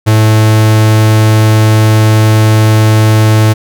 45% pulse tone, 108.8 Hz, A2, 19 cents flat, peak -4 dBFS, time 0.06-3.54 s, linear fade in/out 20 ms, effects none

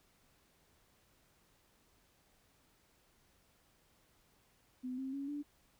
sine tone with pitch steps, 253.3 / 265.3 / 277.8 / 291 Hz, B3 / C4 / C#4 / D4, +44 / +24 / +4 / -16 cents, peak -38 dBFS, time 4.83-5.43 s, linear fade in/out 20 ms, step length 150 ms, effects pink hiss -71 dBFS RMS until 5.79 s

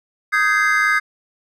triangle chord, Ab major seventh, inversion second, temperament just, 1245.9 / 1557.4 / 1661.2 / 2077 Hz, Eb6 / G6 / Ab6 / C7, +2 / -12 / 0 / -13 cents, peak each -18 dBFS, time 0.32-1 s, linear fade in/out 20 ms, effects none

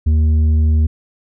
triangle tone with tanh clipping, 77.78 Hz, D#2, in tune, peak -11 dBFS, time 0.06-0.87 s, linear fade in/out 10 ms, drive 10 dB, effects none

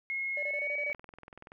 sine tone with pitch glide, 2164 to 2266 Hz, C#7 to C#7, -42 to +37 cents, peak -31 dBFS, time 0.1-0.93 s, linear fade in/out 0 ms, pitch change +79 cents, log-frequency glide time 0.41-0.76 s
triangle tone bursts, 587.3 Hz, D5, in tune, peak -35 dBFS, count 7, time 0.37-0.92 s, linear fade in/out 2 ms, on 58 ms, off 24 ms
click train, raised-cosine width 0.5 ms, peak -33 dBFS, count 14, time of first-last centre 0.9-1.519 s, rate 21 Hz
effects none

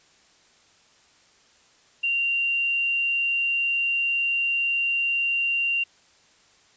sine tone, 2769 Hz, F7, 15 cents flat, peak -21 dBFS, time 2.03-5.84 s, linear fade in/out 10 ms, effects white hiss -58 dBFS RMS until 6.76 s + resampled to 16000 Hz

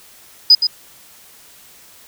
sine tone with echo, 4978 Hz, D#8, in tune, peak -3 dBFS, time 0.5-0.55 s, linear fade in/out 5 ms, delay 120 ms, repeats 1, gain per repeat -9 dB, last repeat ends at 0.67 s, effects tanh soft clip ceiling 0 dBFS + white hiss -45 dBFS RMS until 2.07 s

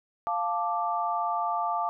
sine chord, D minor, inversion first, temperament equal, 698.5 / 880 / 1174.7 Hz, F5 / A5 / D6, 0 / 0 / 0 cents, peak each -30 dBFS, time 0.27-1.89 s, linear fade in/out 0 ms, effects none

